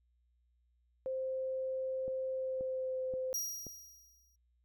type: tone with pitch glide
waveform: sine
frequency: 523.3 to 517.3 Hz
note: C5 to C5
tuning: 0 to -20 cents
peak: -34 dBFS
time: 1.06-3.33 s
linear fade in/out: 0 ms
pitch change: -20 cents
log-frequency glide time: 2.32-3.01 s
type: click train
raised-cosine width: 2 ms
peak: -34 dBFS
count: 4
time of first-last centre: 2.08-3.667 s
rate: 1.89 Hz
type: tone with exponential decay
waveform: sawtooth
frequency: 5710 Hz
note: F8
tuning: 37 cents sharp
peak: -30 dBFS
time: 3.34-4.36 s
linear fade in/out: 5 ms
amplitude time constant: 220 ms
effects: added 60 Hz sine -70 dBFS peak until 4.64 s